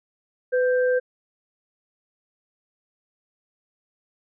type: tone pair together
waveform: sine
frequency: 501.8 / 1573 Hz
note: B4 / G6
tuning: +28 / +6 cents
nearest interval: octave + minor sixth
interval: 1978 cents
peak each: -18 / -28 dBFS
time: 0.52-1 s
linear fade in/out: 20 ms
effects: none